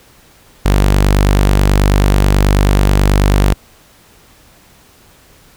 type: tone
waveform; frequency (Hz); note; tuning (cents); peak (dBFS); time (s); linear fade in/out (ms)
sawtooth; 49.25; G1; +9; -4; 0.65-3.54; 10
effects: pink hiss -46 dBFS RMS until 5.56 s